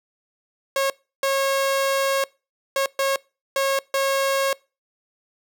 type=tone bursts at uneven times; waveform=sawtooth; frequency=545 Hz; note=C#5; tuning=29 cents flat; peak=-15 dBFS; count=6; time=0.76-0.9 / 1.23-2.24 / 2.76-2.86 / 2.99-3.16 / 3.56-3.79 / 3.94-4.53 s; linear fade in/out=2 ms; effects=noise-tail reverb RT60 0.3 s tail -24 dB re dry